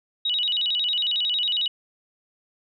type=tone with vibrato; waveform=sine; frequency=3345 Hz; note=G#7; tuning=12 cents sharp; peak=-21 dBFS; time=0.25-1.68 s; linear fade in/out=5 ms; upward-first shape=square; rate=11 Hz; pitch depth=220 cents each way; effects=none